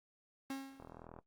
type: tone with exponential decay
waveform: 45% pulse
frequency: 270.6 Hz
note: C#4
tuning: 42 cents flat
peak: -37 dBFS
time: 0.5-1.06 s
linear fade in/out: 2 ms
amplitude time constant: 120 ms
type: click train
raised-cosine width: 1 ms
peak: -36 dBFS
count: 17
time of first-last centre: 0.8-1.188 s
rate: 41.2 Hz
effects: noise-tail reverb RT60 0.1 s tail -17 dB re dry + Opus 32 kbps